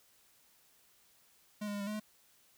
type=tone with pitch steps; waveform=square; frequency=209.6 / 205.1 / 203.6 / 200 / 211.3 / 213.1 Hz; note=G#3 / G#3 / G#3 / G3 / G#3 / G#3; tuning=+16 / -21 / -34 / +35 / +30 / +45 cents; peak=-37 dBFS; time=1.61-2 s; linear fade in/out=10 ms; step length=65 ms; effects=white hiss -67 dBFS RMS until 2.57 s